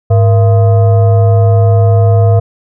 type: tone with frequency modulation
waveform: sine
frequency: 103.9 Hz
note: G#2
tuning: 1 cent sharp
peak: -4 dBFS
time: 0.1-2.4 s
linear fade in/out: 10 ms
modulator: 574 Hz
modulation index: 0.58
effects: none